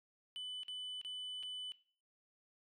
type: tone with dropouts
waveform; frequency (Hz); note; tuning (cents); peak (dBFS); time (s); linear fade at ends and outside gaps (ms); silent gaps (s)
sine; 3000; F#7; +23; -39; 0.36-1.72; 0; 0.633-0.682 / 1.014-1.048 / 1.428-1.433
effects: noise-tail reverb RT60 0.4 s tail -19 dB re dry + tanh soft clip ceiling -41 dBFS